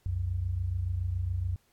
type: tone pair together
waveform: sine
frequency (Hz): 64.49 / 91.6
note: C2 / F#2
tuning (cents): -24 / -17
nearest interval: tritone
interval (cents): 607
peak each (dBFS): -34 / -29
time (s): 0.06-1.56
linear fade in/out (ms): 0
effects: pink hiss -69 dBFS RMS until 1.72 s + AAC 64 kbps